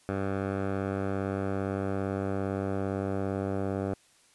10% pulse tone with low-pass filter sweep, 97.6 Hz, G2, 7 cents flat, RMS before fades -31 dBFS, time 0.09-3.94 s, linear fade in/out 0 ms, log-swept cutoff 1400 to 910 Hz, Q 1.1, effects white hiss -62 dBFS RMS until 4.34 s + resampled to 24000 Hz

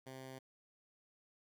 10% pulse tone, 131.5 Hz, C3, 9 cents sharp, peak -40 dBFS, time 0.06-0.39 s, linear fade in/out 10 ms, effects none

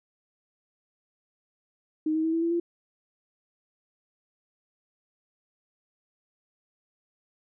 sine tone with pitch steps, 311.1 / 317.1 / 323.2 / 329.4 / 335.7 / 342.2 Hz, D#4 / D#4 / E4 / E4 / E4 / F4, 0 / +33 / -34 / -1 / +32 / -35 cents, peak -23 dBFS, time 2.06-2.6 s, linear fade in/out 5 ms, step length 90 ms, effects none

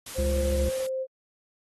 white noise, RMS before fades -39 dBFS, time 0.06-0.87 s, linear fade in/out 5 ms
sine tone, 524 Hz, C5, 2 cents sharp, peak -27 dBFS, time 0.14-1.07 s, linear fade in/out 50 ms
harmonic tone, 69.3 Hz, C#2, in tune, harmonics 1 / 3 / 5, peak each -25 / -35 / -39 dBFS, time 0.18-0.69 s, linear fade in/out 5 ms
effects AAC 32 kbps

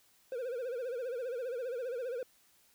triangle tone with vibrato, 494.8 Hz, B4, 3 cents sharp, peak -33 dBFS, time 0.32-2.23 s, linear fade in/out 2 ms, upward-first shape sine, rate 15 Hz, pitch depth 120 cents each way, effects white hiss -67 dBFS RMS until 2.74 s

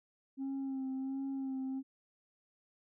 sine tone with vibrato, 267.7 Hz, C4, 40 cents sharp, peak -33 dBFS, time 0.37-1.83 s, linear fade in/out 50 ms, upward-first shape sine, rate 1.4 Hz, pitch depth 28 cents each way, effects tanh soft clip ceiling -34 dBFS

